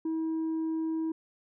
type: tone with tanh clipping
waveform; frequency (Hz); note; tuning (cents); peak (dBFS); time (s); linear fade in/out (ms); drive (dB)
sine; 321.5; E4; -43; -29; 0.05-1.12; 5; 2
effects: none